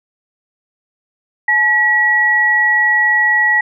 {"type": "tone pair together", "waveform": "sine", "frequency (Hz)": [853, 1925.5], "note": ["G#5", "B6"], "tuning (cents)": [46, -44], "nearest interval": "octave + major second", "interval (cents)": 1410, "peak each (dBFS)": [-19, -10], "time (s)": [1.48, 3.61], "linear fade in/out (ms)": 5, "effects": []}